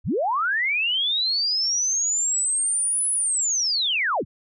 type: linear two-way sweep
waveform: sine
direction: up then down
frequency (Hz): 34.65 to 10260 to 34.65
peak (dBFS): -20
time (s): 0.04-4.25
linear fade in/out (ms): 50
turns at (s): 3.11
effects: none